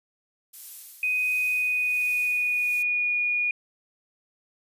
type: noise with tremolo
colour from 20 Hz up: violet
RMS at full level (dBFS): -38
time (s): 0.53-2.83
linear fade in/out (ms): 10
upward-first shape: sine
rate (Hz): 1.4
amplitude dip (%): 55
type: tone with pitch glide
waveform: sine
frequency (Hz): 2499 to 2445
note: D#7 to D#7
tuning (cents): +7 to -31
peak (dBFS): -22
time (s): 1.03-3.51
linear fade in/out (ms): 2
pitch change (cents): -38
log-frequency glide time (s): 1.35-3.2
effects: resampled to 32000 Hz